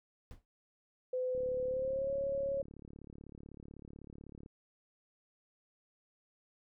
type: noise with exponential decay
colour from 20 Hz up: brown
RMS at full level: -43 dBFS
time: 0.31-0.45 s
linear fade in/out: 0 ms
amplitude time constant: 29 ms
type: tone with pitch glide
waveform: sine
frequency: 508 to 550.8 Hz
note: B4 to C#5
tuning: +49 to -11 cents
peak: -32 dBFS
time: 1.13-2.62 s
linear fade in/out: 5 ms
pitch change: +140 cents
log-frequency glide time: 1.65-2.13 s
type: click train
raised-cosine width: 3 ms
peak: -38 dBFS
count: 113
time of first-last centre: 1.35-4.461 s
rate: 36 Hz
effects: none